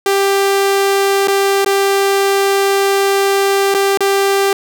sawtooth tone with dropouts, 394.3 Hz, G4, 10 cents sharp, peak -7 dBFS, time 0.06-4.53 s, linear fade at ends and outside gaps 2 ms, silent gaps 1.274-1.281 / 1.647-1.661 / 3.742-3.747 / 3.974-4.006 s, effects none

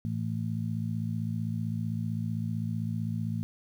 harmonic tone, 55.6 Hz, A1, 19 cents sharp, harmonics 2 / 3 / 4, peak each -32 / -34 / -35 dBFS, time 0.05-3.43 s, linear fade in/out 0 ms, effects 10-bit

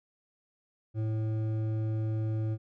sine tone with hard clipping, 109.7 Hz, A2, 5 cents flat, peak -30 dBFS, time 0.94-2.58 s, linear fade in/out 50 ms, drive 9 dB, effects none

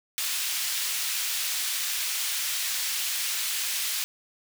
pink high-pass noise, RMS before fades -29 dBFS, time 0.18-4.04 s, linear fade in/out 0 ms, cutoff 2700 Hz, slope 12 dB/octave, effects none

